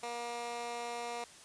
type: tone with high-pass filter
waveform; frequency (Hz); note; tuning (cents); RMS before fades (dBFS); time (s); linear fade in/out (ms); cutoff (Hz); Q
15% pulse; 237.6; A#3; +33; -40; 0.03-1.24; 2; 580; 1
effects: white hiss -55 dBFS RMS until 1.44 s + resampled to 22050 Hz